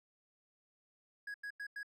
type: tone bursts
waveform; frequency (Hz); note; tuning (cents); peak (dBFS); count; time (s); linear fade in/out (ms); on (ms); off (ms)
triangle; 1661.2; G#6; 0; -39; 4; 1.27-1.831; 5; 72; 91
effects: none